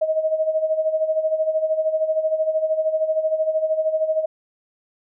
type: tone with tremolo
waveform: sine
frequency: 630 Hz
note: D#5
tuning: 21 cents sharp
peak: -15 dBFS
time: 0.01-4.26 s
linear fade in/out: 10 ms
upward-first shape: sine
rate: 13 Hz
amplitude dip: 70%
effects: none